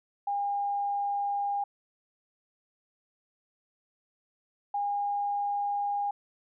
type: tone pair in turn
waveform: sine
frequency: 808 / 812.7 Hz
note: G#5 / G#5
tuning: -48 / -38 cents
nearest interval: unison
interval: 10 cents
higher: second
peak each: -27 dBFS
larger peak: neither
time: 0.27-1.64 / 4.74-6.11 s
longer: neither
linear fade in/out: 5 ms
effects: none